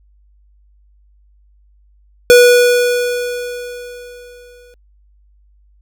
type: tone with exponential decay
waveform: square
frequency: 488.3 Hz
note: B4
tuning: 20 cents flat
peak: -3 dBFS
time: 2.3-4.74 s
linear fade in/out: 0 ms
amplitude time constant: 530 ms
effects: added 50 Hz sine -48 dBFS peak until 5.81 s